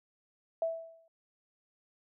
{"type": "tone with exponential decay", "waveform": "sine", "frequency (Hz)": 657, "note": "E5", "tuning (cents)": -6, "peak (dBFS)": -26, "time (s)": [0.62, 1.08], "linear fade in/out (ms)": 2, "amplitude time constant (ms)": 100, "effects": []}